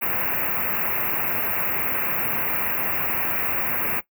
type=band-stop noise; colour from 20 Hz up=white; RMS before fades=-24 dBFS; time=0.01-4.01 s; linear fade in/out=20 ms; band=2700 to 13000 Hz; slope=96 dB/octave; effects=noise-tail reverb RT60 0.1 s tail -17 dB re dry + high-pass 80 Hz 12 dB/octave